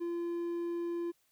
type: tone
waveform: triangle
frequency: 342.9 Hz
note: F4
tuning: 32 cents flat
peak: -31 dBFS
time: 0-1.12 s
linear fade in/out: 20 ms
effects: white hiss -73 dBFS RMS until 1.31 s